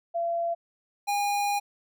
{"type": "tone pair in turn", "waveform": ["sine", "square"], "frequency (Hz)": [680, 815], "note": ["F5", "G#5"], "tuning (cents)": [-46, -33], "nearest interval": "minor third", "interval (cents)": 313, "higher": "second", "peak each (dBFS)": [-25, -25], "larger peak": "neither", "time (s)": [[0.14, 0.55], [1.07, 1.6]], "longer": "second", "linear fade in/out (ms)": 20, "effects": []}